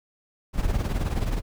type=noise with tremolo; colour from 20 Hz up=brown; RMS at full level=-21 dBFS; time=0.53-1.42 s; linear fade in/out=50 ms; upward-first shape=triangle; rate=19 Hz; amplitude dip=75%; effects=none